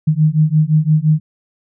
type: beating tone pair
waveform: sine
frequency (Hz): 151.9 / 157.7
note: D#3 / D#3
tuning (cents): -41 / +24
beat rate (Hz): 5.8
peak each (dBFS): -13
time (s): 0.07-1.2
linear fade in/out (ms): 10
effects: none